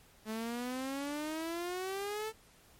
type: exponential sweep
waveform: sawtooth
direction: up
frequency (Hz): 214.9 to 445.5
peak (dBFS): -32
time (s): 0.25-2.33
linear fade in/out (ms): 50
effects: pink hiss -62 dBFS RMS until 2.79 s + MP3 64 kbps